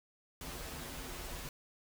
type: noise with comb filter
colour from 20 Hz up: pink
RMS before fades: -44 dBFS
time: 0.41-1.49 s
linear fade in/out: 2 ms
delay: 9.7 ms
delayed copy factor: -0.9
effects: none